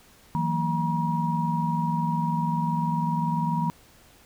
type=tone cluster; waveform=sine; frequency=162.6 / 182.7 / 229.8 / 956 Hz; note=E3 / F#3 / A#3 / A#5; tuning=-23 / -22 / -25 / +43 cents; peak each=-26 / -32 / -31 / -27 dBFS; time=0.35-3.7 s; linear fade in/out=0 ms; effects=pink hiss -55 dBFS RMS until 4.25 s